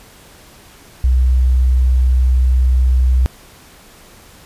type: tone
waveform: sine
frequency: 63.4 Hz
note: B1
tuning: 46 cents sharp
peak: -9 dBFS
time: 1.04-3.26 s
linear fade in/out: 0 ms
effects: pink hiss -43 dBFS RMS until 4.45 s + resampled to 32000 Hz